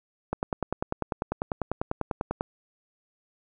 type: click train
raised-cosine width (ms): 1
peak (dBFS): -13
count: 22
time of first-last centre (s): 0.33-2.409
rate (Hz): 10.1
effects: none